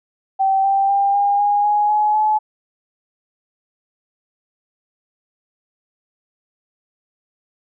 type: tone with pitch steps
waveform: sine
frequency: 774 / 785.3 / 796.7 / 808.3 / 820 / 832 / 844.1 / 856.3 Hz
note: G5 / G5 / G5 / G#5 / G#5 / G#5 / G#5 / A5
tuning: -22 / +3 / +28 / -47 / -22 / +3 / +28 / -47 cents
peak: -13 dBFS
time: 0.39-2.39 s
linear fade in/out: 20 ms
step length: 250 ms
effects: none